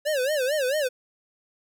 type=tone with vibrato; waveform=square; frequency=557 Hz; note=C#5; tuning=8 cents sharp; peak=-23 dBFS; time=0.05-0.89 s; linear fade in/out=20 ms; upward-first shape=sine; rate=4.5 Hz; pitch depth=190 cents each way; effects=none